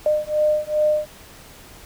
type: beating tone pair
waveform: sine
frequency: 605 / 607.5 Hz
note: D#5 / D#5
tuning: -49 / -42 cents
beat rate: 2.5 Hz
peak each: -20 dBFS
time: 0.06-1.06 s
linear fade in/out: 2 ms
effects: pink hiss -44 dBFS RMS until 1.85 s